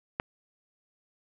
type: click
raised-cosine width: 0.5 ms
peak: -13 dBFS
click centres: 0.199 s
effects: none